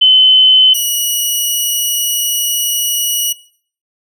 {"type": "tone pair in turn", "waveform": ["sine", "10% pulse"], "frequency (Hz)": [3044, 2917], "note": ["F#7", "F#7"], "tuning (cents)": [48, -25], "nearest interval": "minor second", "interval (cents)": 73, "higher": "first", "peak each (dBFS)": [-4, -5], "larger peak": "first", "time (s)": [[0.01, 0.74], [0.74, 3.33]], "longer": "second", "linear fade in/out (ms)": 10, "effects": ["noise-tail reverb RT60 0.5 s tail -19 dB re dry"]}